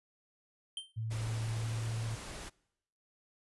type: tone with exponential decay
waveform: square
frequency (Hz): 3134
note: G7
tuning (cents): -1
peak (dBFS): -35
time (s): 0.77-0.92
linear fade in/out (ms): 2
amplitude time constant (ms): 31
type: tone with pitch glide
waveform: sine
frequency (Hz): 111.4 to 112.63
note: A2 to A2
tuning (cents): +22 to +41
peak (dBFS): -34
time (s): 0.96-2.16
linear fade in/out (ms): 20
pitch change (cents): +19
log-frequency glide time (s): 1.1-1.28
type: noise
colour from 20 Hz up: pink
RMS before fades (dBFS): -45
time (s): 1.1-2.5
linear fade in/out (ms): 20
effects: noise-tail reverb RT60 0.8 s tail -24 dB re dry + resampled to 24000 Hz